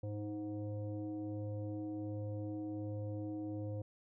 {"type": "tone with frequency modulation", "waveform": "sine", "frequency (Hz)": 103.83, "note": "G#2", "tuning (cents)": 0, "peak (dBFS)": -38, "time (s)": [0.03, 3.82], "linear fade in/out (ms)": 5, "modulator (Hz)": 209, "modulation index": 1.8, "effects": []}